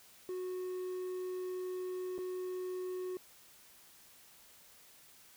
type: tone with dropouts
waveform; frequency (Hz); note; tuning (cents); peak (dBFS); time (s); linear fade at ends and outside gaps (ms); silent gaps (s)
triangle; 367; F#4; -14; -35; 0.29-3.17; 1; 2.18-2.187
effects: white hiss -60 dBFS RMS until 5.36 s